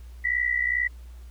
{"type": "tone pair together", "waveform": "sine", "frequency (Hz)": [1931, 1993.3], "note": ["B6", "B6"], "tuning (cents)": [-39, 16], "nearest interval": "minor second", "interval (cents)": 55, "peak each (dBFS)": -25, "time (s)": [0.24, 0.88], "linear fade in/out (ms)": 10, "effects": ["added 60 Hz sine -40 dBFS peak until 1.3 s", "pink hiss -59 dBFS RMS until 1.3 s"]}